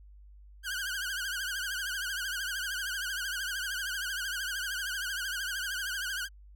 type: tone with vibrato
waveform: sawtooth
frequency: 1532 Hz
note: G6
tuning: 40 cents flat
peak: -29 dBFS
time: 0.63-6.29 s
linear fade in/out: 50 ms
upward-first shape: triangle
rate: 13 Hz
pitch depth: 140 cents each way
effects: added 50 Hz sine -50 dBFS peak until 6.55 s